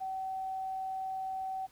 sine tone, 762 Hz, G5, 49 cents flat, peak -34 dBFS, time 0-1.67 s, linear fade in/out 20 ms, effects pink hiss -63 dBFS RMS until 1.71 s

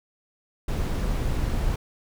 brown noise, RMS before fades -25 dBFS, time 0.68-1.76 s, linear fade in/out 5 ms, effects none

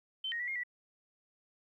sine tone with pitch steps, 3087 / 1872 / 1954 / 2133 / 1955 Hz, G7 / A#6 / B6 / C7 / B6, -27 / +7 / -19 / +33 / -18 cents, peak -34 dBFS, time 0.24-0.635 s, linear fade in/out 5 ms, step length 79 ms, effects 12-bit

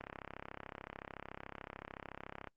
click train, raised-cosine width 0.5 ms, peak -29 dBFS, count 84, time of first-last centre 0.01-2.473 s, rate 33.7 Hz, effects noise-tail reverb RT60 0.1 s tail -23 dB re dry + Opus 24 kbps

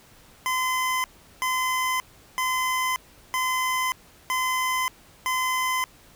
25% pulse tone bursts, 1025 Hz, C6, 36 cents flat, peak -19 dBFS, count 6, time 0.46-5.84 s, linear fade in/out 0 ms, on 580 ms, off 380 ms, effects pink hiss -53 dBFS RMS until 6.15 s

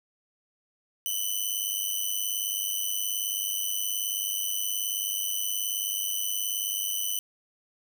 5% pulse tone with amplitude modulation, 3005 Hz, F#7, 26 cents sharp, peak -16 dBFS, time 1.06-7.19 s, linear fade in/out 0 ms, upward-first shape sine, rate 98.8 Hz, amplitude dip 70%, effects none

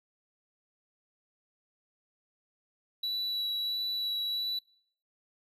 triangle tone with vibrato, 3932 Hz, B7, 8 cents flat, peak -29 dBFS, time 3.03-4.59 s, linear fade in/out 5 ms, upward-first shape sine, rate 1.5 Hz, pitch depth 10 cents each way, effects noise-tail reverb RT60 0.6 s tail -24 dB re dry

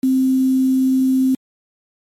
sine tone with quantisation, 261.6 Hz, C4, in tune, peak -12 dBFS, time 0.03-1.35 s, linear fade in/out 5 ms, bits 6, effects MP3 64 kbps

